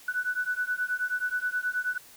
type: beating tone pair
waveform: sine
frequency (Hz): 1482 / 1491.4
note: F#6 / F#6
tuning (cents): +2 / +13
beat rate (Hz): 9.4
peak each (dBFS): -30 / -30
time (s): 0.08-1.98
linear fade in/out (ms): 5
effects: white hiss -52 dBFS RMS until 2.16 s